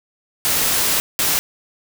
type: noise bursts at uneven times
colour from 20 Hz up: white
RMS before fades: -18 dBFS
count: 2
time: 0.45-1 / 1.19-1.39 s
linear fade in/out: 0 ms
effects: none